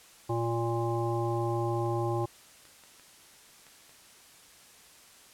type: harmonic tone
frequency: 116.54 Hz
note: A#2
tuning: in tune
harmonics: 1 / 3 / 5 / 7 / 9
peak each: -31 / -31 / -38 / -35 / -39 dBFS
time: 0.29-2.26 s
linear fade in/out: 10 ms
type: clicks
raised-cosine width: 0.3 ms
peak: -39 dBFS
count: 7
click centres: 1.861 / 2.241 / 2.653 / 2.837 / 2.997 / 3.667 / 3.894 s
effects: white hiss -55 dBFS RMS until 5.33 s + low-pass 11000 Hz 12 dB/octave